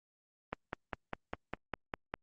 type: click train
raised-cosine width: 0.5 ms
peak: -20 dBFS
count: 9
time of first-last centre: 0.53-2.14 s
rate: 4.97 Hz
effects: Opus 24 kbps